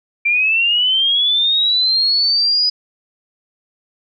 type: linear sweep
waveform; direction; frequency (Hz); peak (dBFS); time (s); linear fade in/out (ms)
sine; up; 2349 to 4978; -12; 0.25-2.7; 10
effects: none